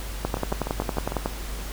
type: two click trains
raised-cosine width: 1 ms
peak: -10 / -15 dBFS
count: 12 / 6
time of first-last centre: 0.25-1.259 / 0.37-1.121 s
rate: 10.9 / 6.66 Hz
effects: added 50 Hz sine -32 dBFS peak until 1.72 s + pink hiss -38 dBFS RMS until 1.72 s